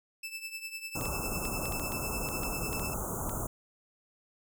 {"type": "tone with tremolo", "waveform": "sawtooth", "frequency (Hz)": 2637, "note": "E7", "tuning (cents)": 0, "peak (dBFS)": -32, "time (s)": [0.23, 2.94], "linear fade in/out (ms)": 5, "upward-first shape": "triangle", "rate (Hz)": 10, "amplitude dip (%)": 80}
{"type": "band-stop noise", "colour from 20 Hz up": "pink", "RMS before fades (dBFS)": -35, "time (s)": [0.95, 3.47], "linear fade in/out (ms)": 5, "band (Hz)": [1400, 6400], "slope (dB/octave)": 96}
{"type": "clicks", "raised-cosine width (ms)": 0.2, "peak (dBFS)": -27, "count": 12, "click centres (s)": [1.011, 1.055, 1.453, 1.656, 1.723, 1.797, 1.921, 2.288, 2.434, 2.73, 2.796, 3.295]}
{"effects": []}